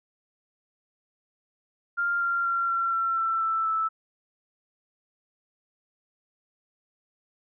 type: tone with pitch steps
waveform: sine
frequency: 1396.9 / 1384.8 / 1372.9 / 1361.1 / 1349.3 / 1337.7 / 1326.1 / 1314.7 Hz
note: F6 / F6 / F6 / F6 / E6 / E6 / E6 / E6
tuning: 0 / -15 / -30 / -45 / +40 / +25 / +10 / -5 cents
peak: -23 dBFS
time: 1.97-3.89 s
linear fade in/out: 20 ms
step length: 240 ms
effects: none